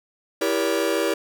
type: chord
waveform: 45% pulse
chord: E diminished seventh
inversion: none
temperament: just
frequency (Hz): 329.6 / 395.6 / 474.7 / 569.6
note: E4 / G4 / Bb4 / Db5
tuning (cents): 0 / +16 / +31 / +47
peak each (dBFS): -26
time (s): 0.41-1.14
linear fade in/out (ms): 5
effects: none